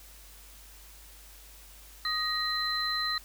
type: tone cluster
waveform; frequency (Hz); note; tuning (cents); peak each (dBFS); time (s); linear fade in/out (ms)
sine; 1244 / 1881 / 4060; D#6 / A#6 / B7; -1 / +15 / +47; -34 / -34 / -30; 2.05-3.18; 2
effects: added 50 Hz sine -52 dBFS peak until 3.24 s + white hiss -53 dBFS RMS until 3.24 s